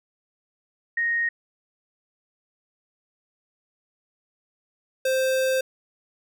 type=tone pair in turn; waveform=sine / square; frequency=1864.7 / 523.3 Hz; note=A#6 / C5; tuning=0 / 0 cents; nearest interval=octave + minor seventh; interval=2200 cents; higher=first; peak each=-21 dBFS; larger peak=neither; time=0.97-1.29 / 5.05-5.61 s; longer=second; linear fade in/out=5 ms; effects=none